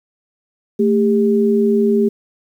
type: tone pair together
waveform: sine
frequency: 221.8 / 401.4 Hz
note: A3 / G4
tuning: +14 / +41 cents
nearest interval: minor seventh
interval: 1027 cents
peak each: -14 dBFS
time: 0.79-2.09 s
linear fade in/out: 10 ms
effects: 8-bit